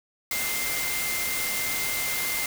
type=tone in noise; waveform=sine; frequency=2093 Hz; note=C7; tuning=in tune; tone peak=-31 dBFS; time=0.31-2.46 s; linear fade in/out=2 ms; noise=white; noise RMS=-29 dBFS; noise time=0.31-2.46 s; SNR=-5 dB; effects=none